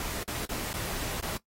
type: noise with dropouts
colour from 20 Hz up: pink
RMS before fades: -35 dBFS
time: 0-1.37 s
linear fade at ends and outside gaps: 1 ms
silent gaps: 0.231-0.278 / 0.453-0.493 / 0.73-0.74 / 1.203-1.226 s
effects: noise-tail reverb RT60 0.1 s tail -18 dB re dry + AAC 48 kbps